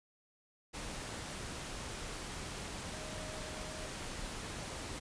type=tone in noise; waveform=sine; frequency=622.3 Hz; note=D#5; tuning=in tune; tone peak=-49 dBFS; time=2.92-3.88 s; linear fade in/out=20 ms; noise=pink; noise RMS=-43 dBFS; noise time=0.73-5 s; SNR=-9 dB; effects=resampled to 22050 Hz